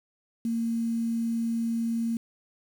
sine tone with quantisation, 229.9 Hz, A#3, 24 cents flat, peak -25 dBFS, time 0.45-2.17 s, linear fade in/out 2 ms, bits 8, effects none

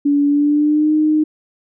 sine tone with pitch glide, 286.7 to 307.3 Hz, D4 to D#4, -42 to -21 cents, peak -11 dBFS, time 0.05-1.24 s, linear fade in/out 10 ms, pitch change +121 cents, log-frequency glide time 0.27-0.93 s, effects none

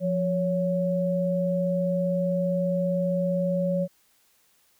sine tone pair together, 175.8 / 558.1 Hz, F3 / C#5, +12 / +12 cents, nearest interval octave + minor sixth, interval 2000 cents, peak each -25 dBFS, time 0-3.88 s, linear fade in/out 50 ms, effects white hiss -64 dBFS RMS until 4.79 s

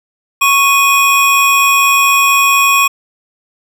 square tone pair together, 1106.7 / 2489 Hz, C#6 / D#7, -3 / 0 cents, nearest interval octave + major second, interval 1403 cents, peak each -11 dBFS, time 0.41-2.88 s, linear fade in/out 10 ms, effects none

